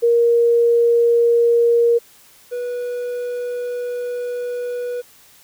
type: tone pair in turn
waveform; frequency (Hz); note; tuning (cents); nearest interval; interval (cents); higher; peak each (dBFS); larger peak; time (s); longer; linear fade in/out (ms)
sine / triangle; 470 / 488.5; A#4 / B4; +14 / -19; minor second; 67; second; -11 / -20; first; 0.02-1.99 / 2.51-5.02; second; 20
effects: white hiss -49 dBFS RMS until 5.43 s